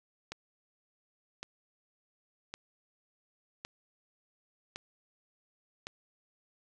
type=click train; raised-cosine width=0.2 ms; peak=-22 dBFS; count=6; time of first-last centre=0.32-5.869 s; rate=0.901 Hz; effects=none